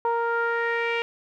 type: tone with low-pass filter sweep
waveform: sawtooth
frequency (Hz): 466.2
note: A#4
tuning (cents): 0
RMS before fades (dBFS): -25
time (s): 0.05-1.02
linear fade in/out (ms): 0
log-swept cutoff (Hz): 1000 to 2600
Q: 4.1
effects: none